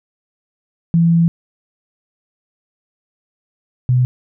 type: tone pair in turn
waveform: sine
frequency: 167.7 / 125.63 Hz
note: E3 / B2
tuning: +30 / +30 cents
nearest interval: perfect fourth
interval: 500 cents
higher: first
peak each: -9 / -10 dBFS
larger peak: first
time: 0.94-1.28 / 3.89-4.05 s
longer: first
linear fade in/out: 0 ms
effects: none